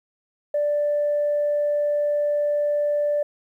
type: tone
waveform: sine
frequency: 587.3 Hz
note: D5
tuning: in tune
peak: -18 dBFS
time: 0.54-3.23 s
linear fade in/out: 5 ms
effects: tanh soft clip ceiling -15 dBFS + 10-bit